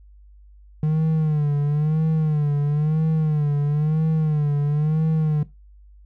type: tone with vibrato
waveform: triangle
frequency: 151.7 Hz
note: D#3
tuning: 44 cents flat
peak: -15 dBFS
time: 0.83-5.43 s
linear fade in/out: 2 ms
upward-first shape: sine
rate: 1 Hz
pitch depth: 85 cents each way
effects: noise-tail reverb RT60 0.2 s tail -17 dB re dry + added 50 Hz sine -45 dBFS peak until 6.05 s